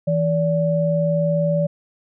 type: tone pair together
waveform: sine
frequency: 163.42 / 578 Hz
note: E3 / D5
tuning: -15 / -28 cents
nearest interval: octave + minor seventh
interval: 2187 cents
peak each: -19 dBFS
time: 0.07-1.67 s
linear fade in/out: 10 ms
effects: none